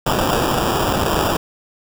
blue noise with sample-and-hold, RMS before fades -18 dBFS, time 0.06-1.37 s, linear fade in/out 5 ms, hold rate 2100 Hz, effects none

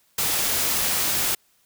white noise, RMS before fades -23 dBFS, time 0.18-1.35 s, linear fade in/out 5 ms, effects white hiss -63 dBFS RMS until 1.65 s

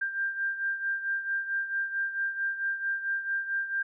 sine beating tone pair, 1587 / 1591.5 Hz, G6 / G6, +21 / +26 cents, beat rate 4.5 Hz, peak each -29 / -35 dBFS, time 0.01-3.83 s, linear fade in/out 10 ms, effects none

